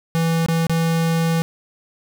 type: tone with dropouts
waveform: square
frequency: 164.81 Hz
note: E3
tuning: in tune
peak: -17 dBFS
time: 0.15-1.42 s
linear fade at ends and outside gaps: 0 ms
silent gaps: 0.462-0.485 / 0.668-0.696 s
effects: none